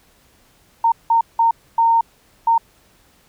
sine tone bursts at uneven times, 918 Hz, A#5, 27 cents flat, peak -11 dBFS, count 5, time 0.84-0.92 / 1.1-1.21 / 1.39-1.51 / 1.78-2.01 / 2.47-2.58 s, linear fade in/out 5 ms, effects pink hiss -55 dBFS RMS until 3.28 s

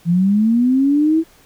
sine linear sweep, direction up, 164.81 to 329.6 Hz, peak -11 dBFS, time 0.05-1.24 s, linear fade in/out 50 ms, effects pink hiss -50 dBFS RMS until 1.45 s

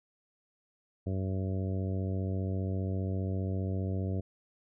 harmonic tone, 95 Hz, F#2, 46 cents sharp, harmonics 1 / 2 / 3 / 4 / 5 / 6 / 7, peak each -31 / -37 / -41 / -43 / -45 / -47 / -48 dBFS, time 1.06-4.21 s, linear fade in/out 10 ms, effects none

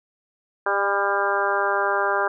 harmonic tone with a mistuned harmonic, 199.5 Hz, G3, 31 cents sharp, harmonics 2 / 3 / 4 / 5 / 6 / 7 / 8, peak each -27 / -27 / -27 / -27 / -27 / -27 / -27 dBFS, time 0.66-2.28 s, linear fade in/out 5 ms, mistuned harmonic 4, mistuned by +16 cents, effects none

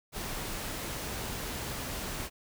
pink noise, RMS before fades -37 dBFS, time 0.12-2.3 s, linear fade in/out 50 ms, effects none

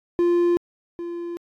triangle tone pair in turn, 347.6 / 344 Hz, F4 / F4, -8 / -26 cents, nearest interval unison, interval 18 cents, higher first, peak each -14 / -26 dBFS, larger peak first, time 0.19-0.57 / 0.99-1.37 s, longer neither, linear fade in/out 0 ms, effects AAC 64 kbps

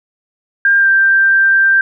sine tone with pitch glide, 1600 to 1576.2 Hz, G6 to G6, +35 to +9 cents, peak -7 dBFS, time 0.65-1.81 s, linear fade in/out 2 ms, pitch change -26 cents, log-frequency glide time 0.78-0.88 s, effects none

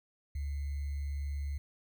sine tone with sample-and-hold, 71 Hz, C#2, 42 cents sharp, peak -33 dBFS, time 0.35-1.58 s, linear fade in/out 5 ms, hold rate 2100 Hz, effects none

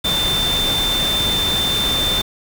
sine tone in noise, 3564 Hz, A7, 22 cents sharp, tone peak -17 dBFS, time 0.04-2.22 s, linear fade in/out 10 ms, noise pink, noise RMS -23 dBFS, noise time 0.04-2.22 s, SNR +3 dB, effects none

